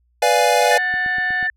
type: chord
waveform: square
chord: B diminished seventh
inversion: none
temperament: equal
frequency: 493.9 / 587.3 / 698.5 / 830.6 Hz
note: B4 / D5 / F5 / Ab5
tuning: 0 / 0 / 0 / 0 cents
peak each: -20 / -20 / -19 / -19 dBFS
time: 0.22-0.78 s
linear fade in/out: 5 ms
type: harmonic tone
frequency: 735 Hz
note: F#5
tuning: 12 cents flat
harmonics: 1 / 2 / 3 / 4 / 5 / 6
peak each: -28 / -34 / -38 / -40 / -42 / -44 dBFS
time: 0.59-1.48 s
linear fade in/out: 20 ms
type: tone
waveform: sine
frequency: 1773 Hz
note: A6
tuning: 13 cents sharp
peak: -18 dBFS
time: 0.71-1.5 s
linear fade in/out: 2 ms
type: click train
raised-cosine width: 3 ms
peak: -24 dBFS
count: 5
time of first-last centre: 0.94-1.428 s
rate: 8.2 Hz
effects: added 60 Hz sine -59 dBFS peak until 1.56 s + low-pass 12000 Hz 12 dB/octave